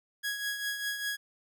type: tone with tremolo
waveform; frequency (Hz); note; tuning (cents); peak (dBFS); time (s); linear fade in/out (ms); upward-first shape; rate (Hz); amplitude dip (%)
sawtooth; 1661.2; G#6; 0; -26; 0.23-1.17; 20; triangle; 5; 60
effects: none

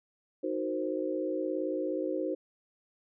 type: chord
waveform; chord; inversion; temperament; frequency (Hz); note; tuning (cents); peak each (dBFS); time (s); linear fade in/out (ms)
sine; C half-diminished seventh; first; equal; 311.1 / 370 / 466.2 / 523.3; Eb4 / Gb4 / Bb4 / C5; 0 / 0 / 0 / 0; -34 / -35 / -40 / -34; 0.43-2.35; 10
effects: none

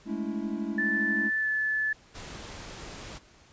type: chord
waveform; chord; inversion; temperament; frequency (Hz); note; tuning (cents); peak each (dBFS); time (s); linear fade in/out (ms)
triangle; A major seventh; third; equal with one note detuned; 207.7 / 220 / 284.2 / 329.6; G#3 / A3 / C#4 / E4; 0 / 0 / +43 / 0; -33 / -32 / -34 / -34; 0.05-1.31; 50
type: tone with pitch glide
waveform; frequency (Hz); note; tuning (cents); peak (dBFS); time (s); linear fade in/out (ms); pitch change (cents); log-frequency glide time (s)
sine; 1754 to 1734.9; A6 to A6; -6 to -25; -25; 0.78-1.93; 5; -19; 1.38-1.48
type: noise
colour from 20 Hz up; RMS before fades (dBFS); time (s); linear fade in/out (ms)
pink; -42; 2.14-3.19; 20
effects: pink hiss -57 dBFS RMS until 3.52 s + resampled to 16000 Hz

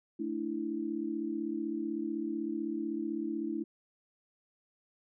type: chord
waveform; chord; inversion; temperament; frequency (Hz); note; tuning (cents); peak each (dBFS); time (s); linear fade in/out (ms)
sine; A suspended fourth; none; equal; 220 / 293.7 / 329.6; A3 / D4 / E4; 0 / 0 / 0; -39 / -37 / -35; 0.19-3.64; 10
effects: none

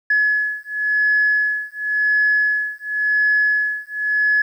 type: beating tone pair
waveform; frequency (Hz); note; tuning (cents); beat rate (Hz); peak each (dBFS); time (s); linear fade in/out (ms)
sine; 1700 / 1700.93; G#6 / G#6; +40 / +41; 0.93; -18; 0.1-4.42; 5
effects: tanh soft clip ceiling -8 dBFS + 9-bit

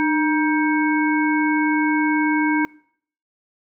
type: harmonic tone with a mistuned harmonic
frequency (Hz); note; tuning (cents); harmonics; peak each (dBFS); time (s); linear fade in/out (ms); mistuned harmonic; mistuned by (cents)
315.6; D#4; +25; 1 / 3 / 5 / 7; -18 / -23 / -25 / -26; 0-2.65; 0; 1; -70
effects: noise-tail reverb RT60 0.6 s tail -24 dB re dry

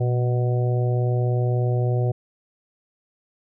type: harmonic tone with a mistuned harmonic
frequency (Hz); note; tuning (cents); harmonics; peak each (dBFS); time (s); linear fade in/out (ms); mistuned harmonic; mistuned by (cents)
123.47; B2; 0; 1 / 3 / 4 / 5 / 6; -19 / -29 / -31 / -33 / -35; 0-2.12; 10; 1; -32
effects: none

